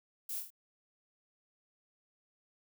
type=noise with echo; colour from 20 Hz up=violet; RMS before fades=-40 dBFS; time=0.29-0.4 s; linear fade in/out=5 ms; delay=26 ms; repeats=4; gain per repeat=-4 dB; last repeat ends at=0.504 s; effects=none